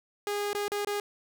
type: tone with dropouts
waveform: sawtooth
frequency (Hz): 410.2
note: G#4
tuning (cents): -21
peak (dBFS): -25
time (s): 0.27-1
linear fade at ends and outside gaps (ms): 1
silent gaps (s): 0.531-0.549 / 0.681-0.718 / 0.848-0.871
effects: none